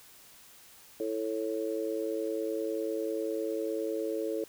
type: chord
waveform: sine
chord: A major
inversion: second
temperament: just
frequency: 330 / 440 / 550 Hz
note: E4 / A4 / C#5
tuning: +2 / 0 / -14 cents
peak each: -35 / -33 / -36 dBFS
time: 1-4.44 s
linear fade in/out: 2 ms
effects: white hiss -55 dBFS RMS until 4.48 s